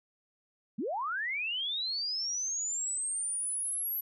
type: linear sweep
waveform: sine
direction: up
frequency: 174 to 11840 Hz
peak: -31 dBFS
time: 0.78-4.01 s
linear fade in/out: 10 ms
effects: none